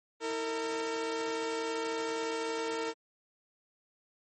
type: tone pair together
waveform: sawtooth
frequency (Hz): 322.4 / 455.7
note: E4 / A#4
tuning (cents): -38 / -39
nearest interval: tritone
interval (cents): 599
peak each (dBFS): -35 / -29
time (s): 0.2-2.94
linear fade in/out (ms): 50
effects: MP3 32 kbps